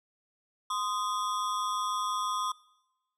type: ring-modulated tone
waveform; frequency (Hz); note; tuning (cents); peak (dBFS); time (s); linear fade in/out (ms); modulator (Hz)
square; 1139; C#6; +47; -27; 0.7-2.52; 5; 103
effects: noise-tail reverb RT60 1.0 s tail -22 dB re dry + low-pass 9000 Hz 12 dB/octave